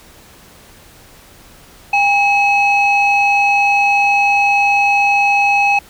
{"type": "tone pair together", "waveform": "sine", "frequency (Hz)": [808, 2565], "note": ["G#5", "E7"], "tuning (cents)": [-48, -48], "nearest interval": "octave + minor sixth", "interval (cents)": 2000, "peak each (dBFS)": -11, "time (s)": [1.93, 5.79], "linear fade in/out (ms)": 5, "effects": ["tanh soft clip ceiling -6 dBFS", "pink hiss -43 dBFS RMS until 5.89 s"]}